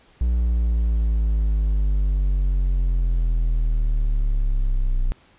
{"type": "linear sweep", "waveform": "triangle", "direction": "down", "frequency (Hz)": [60.1, 30.6], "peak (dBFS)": -15, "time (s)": [0.21, 5.12], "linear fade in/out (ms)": 0, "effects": ["pink hiss -55 dBFS RMS until 5.38 s", "resampled to 8000 Hz"]}